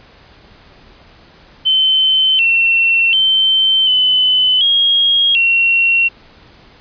sine tone with pitch steps, 3073 / 2709 / 3098 / 3021 / 3269 / 2731 Hz, G7 / E7 / G7 / F#7 / G#7 / F7, -35 / +47 / -21 / +35 / -28 / -39 cents, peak -9 dBFS, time 1.65-6.09 s, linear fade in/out 20 ms, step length 740 ms, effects pink hiss -44 dBFS RMS until 6.8 s + resampled to 11025 Hz

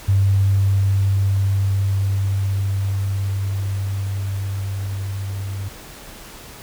sine tone with level ramp, 98 Hz, G2, in tune, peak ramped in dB -12 to -24 dBFS, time 0.08-5.69 s, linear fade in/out 10 ms, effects pink hiss -39 dBFS RMS until 6.62 s

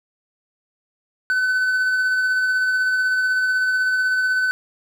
triangle tone with tremolo, 1511 Hz, F#6, 36 cents sharp, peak -14 dBFS, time 1.3-4.51 s, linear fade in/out 0 ms, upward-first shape sine, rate 16 Hz, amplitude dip 25%, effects none

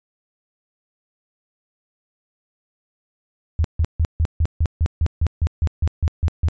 sine tone bursts, 80 Hz, D#2, 49 cents sharp, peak -14 dBFS, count 15, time 3.59-6.485 s, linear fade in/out 0 ms, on 53 ms, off 150 ms, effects resampled to 16000 Hz

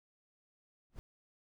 brown noise with exponential growth, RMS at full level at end -42 dBFS, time 0.9-0.99 s, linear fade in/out 0 ms, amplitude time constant 19 ms, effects none

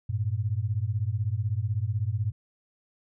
sine beating tone pair, 98 / 114 Hz, G2 / A#2, 0 / -38 cents, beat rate 16 Hz, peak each -28 dBFS, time 0.09-2.32 s, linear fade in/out 10 ms, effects none

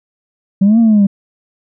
sine exponential two-way sweep, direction up then down, 189 to 234.3 to 194.3 Hz, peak -4 dBFS, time 0.61-1.07 s, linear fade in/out 10 ms, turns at 0.79 s, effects tanh soft clip ceiling -4 dBFS

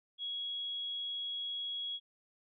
sine tone, 3326 Hz, G#7, 2 cents sharp, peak -36 dBFS, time 0.18-2 s, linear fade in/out 50 ms, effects none

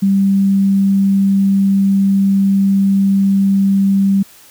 sine tone, 196 Hz, G3, in tune, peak -9 dBFS, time 0.02-4.23 s, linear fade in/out 10 ms, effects white hiss -43 dBFS RMS until 4.5 s

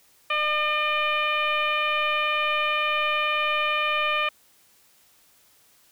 sine tone with frequency modulation, 1810 Hz, A6, 48 cents sharp, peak -21 dBFS, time 0.3-4.29 s, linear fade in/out 5 ms, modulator 603 Hz, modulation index 1.9, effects white hiss -59 dBFS RMS until 5.91 s

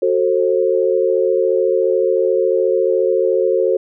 sine chord, F# diminished, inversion none, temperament just, 370 / 444 / 532.8 Hz, F#4 / A4 / C5, 0 / +16 / +31 cents, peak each -17 dBFS, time 0.02-3.77 s, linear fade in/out 5 ms, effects none

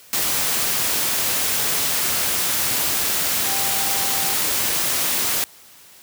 sine tone in noise, 786 Hz, G5, 4 cents sharp, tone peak -31 dBFS, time 3.46-4.34 s, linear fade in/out 0 ms, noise white, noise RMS -21 dBFS, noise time 0.13-5.44 s, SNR -13 dB, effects white hiss -47 dBFS RMS until 6.02 s + high-pass 60 Hz 12 dB/octave

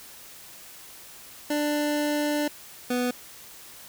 25% pulse tone pair in turn, 295.8 / 247.3 Hz, D4 / B3, +13 / +3 cents, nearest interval minor third, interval 310 cents, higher first, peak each -20 dBFS, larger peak neither, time 1.5-2.48 / 2.9-3.11 s, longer first, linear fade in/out 5 ms, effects white hiss -46 dBFS RMS until 3.88 s

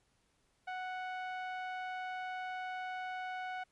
sawtooth tone with low-pass filter, 740 Hz, F#5, in tune, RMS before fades -41 dBFS, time 0.67-3.64 s, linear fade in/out 10 ms, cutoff 2100 Hz, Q 1.1, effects pink hiss -75 dBFS RMS until 3.71 s + resampled to 24000 Hz

